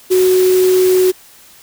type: tone in noise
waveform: sine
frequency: 370 Hz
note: F#4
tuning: in tune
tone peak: -8 dBFS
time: 0.1-1.12 s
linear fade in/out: 20 ms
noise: white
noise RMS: -24 dBFS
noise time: 0.1-1.12 s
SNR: +13 dB
effects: white hiss -43 dBFS RMS until 1.62 s